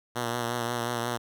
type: tone with vibrato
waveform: 5% pulse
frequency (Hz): 119.3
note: A#2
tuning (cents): +41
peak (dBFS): -17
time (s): 0.15-1.18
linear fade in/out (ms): 20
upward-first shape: triangle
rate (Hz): 5.6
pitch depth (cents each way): 41
effects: none